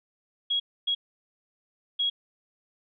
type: tone bursts at uneven times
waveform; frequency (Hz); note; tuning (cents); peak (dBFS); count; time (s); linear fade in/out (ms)
sine; 3311; G#7; -6; -23; 3; 0.5-0.6 / 0.87-0.95 / 1.99-2.1; 10
effects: none